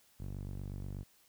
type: tone with band-pass filter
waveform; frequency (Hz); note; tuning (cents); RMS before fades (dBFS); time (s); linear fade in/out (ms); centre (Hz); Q
sawtooth; 48.25; G1; -27; -42; 0.19-1.04; 20; 120; 0.84
effects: white hiss -67 dBFS RMS until 1.28 s